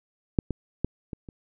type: clicks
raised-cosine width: 3 ms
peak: -7 / -15 / -11 / -21 / -28 dBFS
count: 5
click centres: 0.388 / 0.507 / 0.846 / 1.132 / 1.288 s
effects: none